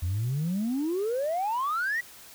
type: exponential sweep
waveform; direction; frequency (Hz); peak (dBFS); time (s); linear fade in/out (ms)
sine; up; 82.41 to 1975.5; -24; 0.02-2.01; 10
effects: tanh soft clip ceiling -23 dBFS + white hiss -49 dBFS RMS until 2.34 s